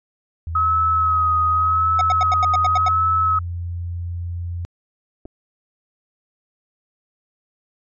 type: tone with pitch glide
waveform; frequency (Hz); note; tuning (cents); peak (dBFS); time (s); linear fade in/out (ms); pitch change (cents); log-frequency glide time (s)
sine; 82.41 to 86.71; E2 to F2; 0 to -12; -24; 0.47-4.65; 0; +88; 0.94-2.83
type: tone with vibrato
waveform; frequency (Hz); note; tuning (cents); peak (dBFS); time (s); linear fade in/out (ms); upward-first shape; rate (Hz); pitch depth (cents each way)
sine; 1276; D#6; +43; -15; 0.55-3.39; 5; sine; 0.88; 35
type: tone bursts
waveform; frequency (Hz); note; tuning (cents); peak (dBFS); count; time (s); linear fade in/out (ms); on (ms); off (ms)
square; 737; F#5; -7; -20; 9; 1.99-2.884; 2; 22; 87
type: clicks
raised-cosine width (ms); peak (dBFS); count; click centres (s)
2; -25; 2; 5.254 / 5.257
effects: resampled to 16000 Hz